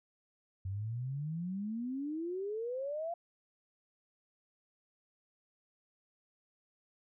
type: exponential sweep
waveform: sine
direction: up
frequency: 92.5 to 698.5 Hz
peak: -35 dBFS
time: 0.65-3.14 s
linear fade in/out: 5 ms
effects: none